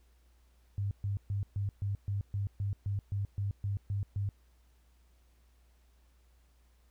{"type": "tone bursts", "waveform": "sine", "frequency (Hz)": 100, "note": "G2", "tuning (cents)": 35, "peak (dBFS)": -30, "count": 14, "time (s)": [0.78, 4.29], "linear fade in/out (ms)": 0, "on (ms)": 130, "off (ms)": 130, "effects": ["added 60 Hz sine -62 dBFS peak until 6.9 s", "pink hiss -73 dBFS RMS until 6.9 s"]}